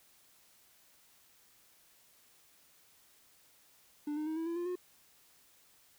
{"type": "tone with pitch steps", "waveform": "triangle", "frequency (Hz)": [295.5, 305.4, 315.6, 326.2, 337.1, 348.4, 360], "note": ["D4", "D#4", "D#4", "E4", "E4", "F4", "F#4"], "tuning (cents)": [11, -32, 25, -18, 39, -4, -47], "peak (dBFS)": -32, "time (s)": [4.07, 4.756], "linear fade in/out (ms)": 5, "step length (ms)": 98, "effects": ["white hiss -65 dBFS RMS until 5.98 s"]}